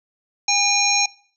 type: harmonic tone with a mistuned harmonic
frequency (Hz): 811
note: G#5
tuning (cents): -41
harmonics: 1 / 3 / 5 / 7 / 8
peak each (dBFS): -23 / -21 / -24 / -22 / -21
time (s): 0.48-1.06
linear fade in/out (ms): 5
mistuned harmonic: 7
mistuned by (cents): -45
effects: noise-tail reverb RT60 0.5 s tail -22 dB re dry